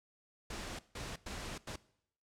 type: noise bursts at uneven times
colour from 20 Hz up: pink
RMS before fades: -43 dBFS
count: 4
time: 0.5-0.79 / 0.95-1.16 / 1.26-1.58 / 1.67-1.76 s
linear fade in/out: 5 ms
effects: noise-tail reverb RT60 0.7 s tail -20 dB re dry + low-pass 8000 Hz 12 dB/octave